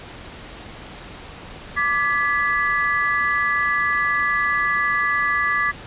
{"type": "chord", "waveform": "sine", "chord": "G# diminished", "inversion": "second", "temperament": "equal with one note detuned", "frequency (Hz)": [1174.7, 1695.1, 1975.5], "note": ["D6", "G#6", "B6"], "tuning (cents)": [0, 35, 0], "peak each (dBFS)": -22, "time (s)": [1.76, 5.72], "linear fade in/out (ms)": 20, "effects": ["pink hiss -38 dBFS RMS until 5.86 s", "resampled to 8000 Hz"]}